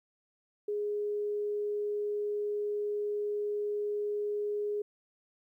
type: tone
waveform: sine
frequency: 415 Hz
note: G#4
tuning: 1 cent flat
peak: -30 dBFS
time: 0.68-4.82 s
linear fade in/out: 5 ms
effects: 12-bit